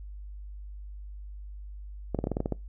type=clicks; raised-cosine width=2 ms; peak=-15 dBFS; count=9; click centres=2.147 / 2.189 / 2.241 / 2.271 / 2.317 / 2.369 / 2.404 / 2.459 / 2.523 s; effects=noise-tail reverb RT60 0.2 s tail -22 dB re dry + added 50 Hz sine -39 dBFS peak until 2.68 s